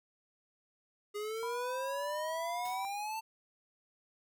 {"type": "exponential sweep", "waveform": "square", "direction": "up", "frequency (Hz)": [410, 898], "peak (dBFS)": -37, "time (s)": [1.14, 3.21], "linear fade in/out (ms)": 20}
{"type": "tone with pitch glide", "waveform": "sine", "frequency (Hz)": [987.8, 979.8], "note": ["B5", "B5"], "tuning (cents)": [0, -14], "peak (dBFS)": -38, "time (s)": [1.43, 2.85], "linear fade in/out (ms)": 0, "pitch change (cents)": -14, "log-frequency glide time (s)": [1.58, 2.48]}
{"type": "noise with exponential decay", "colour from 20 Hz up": "white", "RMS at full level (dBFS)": -49, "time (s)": [2.65, 3], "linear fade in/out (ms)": 2, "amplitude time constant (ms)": 76}
{"effects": []}